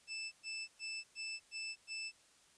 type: tone bursts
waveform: 25% pulse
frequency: 2637 Hz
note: E7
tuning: in tune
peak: -37 dBFS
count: 6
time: 0.07-2.12 s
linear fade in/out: 50 ms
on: 250 ms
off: 110 ms
effects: white hiss -67 dBFS RMS until 2.57 s + resampled to 22050 Hz